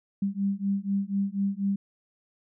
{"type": "beating tone pair", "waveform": "sine", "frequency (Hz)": [196, 200.1], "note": ["G3", "G3"], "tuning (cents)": [0, 36], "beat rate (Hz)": 4.1, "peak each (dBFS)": -28, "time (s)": [0.22, 1.76], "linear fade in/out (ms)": 5, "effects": []}